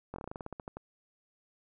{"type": "slowing click train", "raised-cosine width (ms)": 1, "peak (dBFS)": -26, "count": 14, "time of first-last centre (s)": [0.14, 0.77], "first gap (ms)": 21, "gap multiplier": 1.13, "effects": []}